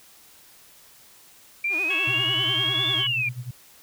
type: exponential two-way sweep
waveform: sine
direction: up then down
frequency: 2349 to 3513 to 2349 Hz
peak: -22 dBFS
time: 1.64-3.29 s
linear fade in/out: 5 ms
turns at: 2.89 s
type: tone with vibrato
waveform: sawtooth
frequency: 349.2 Hz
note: F4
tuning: in tune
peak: -31 dBFS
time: 1.69-3.05 s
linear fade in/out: 50 ms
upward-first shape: sine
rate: 10 Hz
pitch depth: 220 cents each way
type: harmonic tone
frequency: 554.4 Hz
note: C#5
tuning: in tune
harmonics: 2 / 3 / 4 / 5 / 6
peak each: -37 / -36 / -33 / -33 / -32 dBFS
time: 1.9-3.07 s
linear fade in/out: 5 ms
type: tone with tremolo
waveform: sine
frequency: 123.47 Hz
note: B2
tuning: in tune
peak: -28 dBFS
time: 2.07-3.51 s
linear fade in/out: 5 ms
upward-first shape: sine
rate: 10 Hz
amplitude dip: 85%
effects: white hiss -52 dBFS RMS until 3.82 s